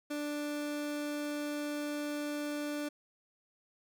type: tone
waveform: 30% pulse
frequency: 294.2 Hz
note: D4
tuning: 3 cents sharp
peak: -32 dBFS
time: 0.1-2.89 s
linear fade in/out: 10 ms
effects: none